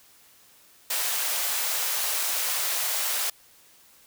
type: high-pass noise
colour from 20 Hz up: white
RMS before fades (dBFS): -27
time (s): 0.9-3.3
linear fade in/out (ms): 5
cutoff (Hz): 530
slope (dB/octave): 24
effects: white hiss -56 dBFS RMS until 4.06 s